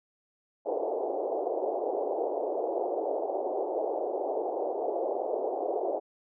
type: band-pass noise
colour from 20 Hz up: pink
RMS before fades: -31 dBFS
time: 0.65-6 s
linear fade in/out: 20 ms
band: 360 to 770 Hz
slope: 48 dB/octave
effects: none